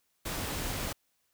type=noise; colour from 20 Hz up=pink; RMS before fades=-35 dBFS; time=0.25-0.93 s; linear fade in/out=10 ms; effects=white hiss -75 dBFS RMS until 1.33 s